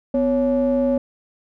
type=ring-modulated tone; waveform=triangle; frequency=152.3 Hz; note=D#3; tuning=37 cents flat; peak=-11 dBFS; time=0.14-0.98 s; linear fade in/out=5 ms; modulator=403 Hz; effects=none